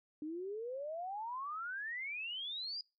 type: exponential sweep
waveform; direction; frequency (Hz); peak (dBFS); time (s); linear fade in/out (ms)
sine; up; 295.8 to 4959; -39; 0.22-2.81; 2
effects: noise-tail reverb RT60 0.3 s tail -26 dB re dry